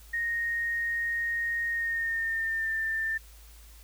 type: tone with pitch glide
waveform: sine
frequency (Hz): 1861 to 1787.3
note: A#6 to A6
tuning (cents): -3 to +27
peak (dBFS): -27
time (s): 0.13-3.18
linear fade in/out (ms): 10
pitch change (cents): -70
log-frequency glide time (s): 1.69-2.75
effects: added 54 Hz sine -49 dBFS peak until 3.83 s + white hiss -56 dBFS RMS until 3.83 s